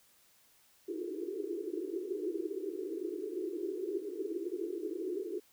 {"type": "band-pass noise", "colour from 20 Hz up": "pink", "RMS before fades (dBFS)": -38, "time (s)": [0.88, 5.4], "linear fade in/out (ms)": 10, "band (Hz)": [320, 430], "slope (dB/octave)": 96, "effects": ["white hiss -66 dBFS RMS until 5.52 s"]}